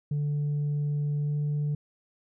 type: tone with pitch glide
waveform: sine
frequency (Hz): 146.5 to 147.43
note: D3 to D3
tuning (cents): -4 to +7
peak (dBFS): -23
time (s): 0.11-1.75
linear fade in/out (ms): 5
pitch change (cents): +11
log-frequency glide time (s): 1.23-1.31
effects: tanh soft clip ceiling -24 dBFS

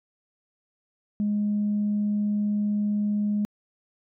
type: tone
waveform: sine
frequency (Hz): 207.7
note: G#3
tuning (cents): 0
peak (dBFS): -21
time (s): 1.2-3.45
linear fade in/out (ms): 0
effects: tanh soft clip ceiling -18 dBFS

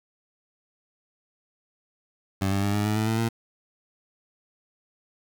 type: tone with pitch steps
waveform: 20% pulse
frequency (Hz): 96.3 / 98.72 / 101.2 / 103.75 / 106.36 / 109.03 / 111.78 / 114.59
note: G2 / G2 / G#2 / G#2 / G#2 / A2 / A2 / A#2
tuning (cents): -30 / +13 / -44 / -1 / +42 / -15 / +28 / -29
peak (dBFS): -18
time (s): 2.41-3.29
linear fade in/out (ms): 10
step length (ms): 110
effects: 8-bit

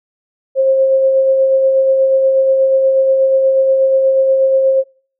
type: tone with tremolo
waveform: sine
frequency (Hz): 533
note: C5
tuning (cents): +32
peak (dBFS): -7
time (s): 0.55-4.84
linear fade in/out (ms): 50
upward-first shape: sine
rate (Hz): 8.3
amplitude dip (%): 30
effects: noise-tail reverb RT60 0.5 s tail -26 dB re dry

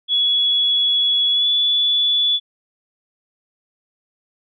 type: tone with pitch glide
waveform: sine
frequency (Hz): 3377 to 3440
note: G#7 to A7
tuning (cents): +28 to -40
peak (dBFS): -14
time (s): 0.08-2.4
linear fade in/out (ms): 50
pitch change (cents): +32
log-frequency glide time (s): 1.32-1.47
effects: none

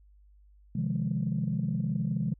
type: chord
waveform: sine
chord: F minor seventh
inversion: second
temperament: equal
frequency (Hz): 130.81 / 155.56 / 174.61 / 207.7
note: C3 / Eb3 / F3 / Ab3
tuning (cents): 0 / 0 / 0 / 0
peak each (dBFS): -32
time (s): 0.75-2.34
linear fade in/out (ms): 5
effects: tanh soft clip ceiling -19 dBFS + added 50 Hz sine -55 dBFS peak until 2.39 s

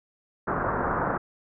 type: low-pass noise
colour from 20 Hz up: white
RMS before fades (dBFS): -27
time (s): 0.47-1.18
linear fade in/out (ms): 10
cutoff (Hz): 1500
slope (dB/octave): 48
effects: none

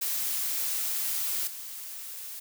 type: noise with level steps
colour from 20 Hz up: blue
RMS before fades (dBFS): -30 / -40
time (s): 0.01-2.4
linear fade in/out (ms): 10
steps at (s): 1.47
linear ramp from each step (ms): 5
effects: none

